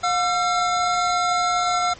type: tone pair together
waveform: square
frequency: 715 / 1349.7 Hz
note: F5 / E6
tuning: +41 / +40 cents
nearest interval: major seventh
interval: 1099 cents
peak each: -22 dBFS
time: 0.03-1.94 s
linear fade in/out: 10 ms
effects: pink hiss -44 dBFS RMS until 1.99 s + MP3 32 kbps